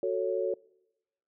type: chord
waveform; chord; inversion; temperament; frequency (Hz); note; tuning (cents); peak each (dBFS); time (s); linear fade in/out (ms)
sine; F# minor; none; just; 370 / 444 / 555; F#4 / A4 / C#5; 0 / +16 / +2; -31; 0.03-0.54; 2
effects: noise-tail reverb RT60 0.9 s tail -24 dB re dry